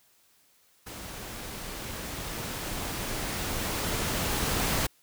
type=noise with level ramp; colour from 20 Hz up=pink; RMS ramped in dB=-41 to -27 dBFS; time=0.86-4.87 s; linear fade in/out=10 ms; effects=white hiss -64 dBFS RMS until 5.02 s